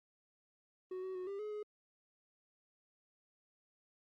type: tone with pitch steps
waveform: triangle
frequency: 370.4 / 376.2 / 366.7 / 397.4 / 423.5 / 420.5 Hz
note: F#4 / F#4 / F#4 / G4 / G#4 / G#4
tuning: +2 / +29 / -15 / +24 / +34 / +22 cents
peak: -38 dBFS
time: 0.91-1.63 s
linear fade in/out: 5 ms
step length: 120 ms
effects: Opus 32 kbps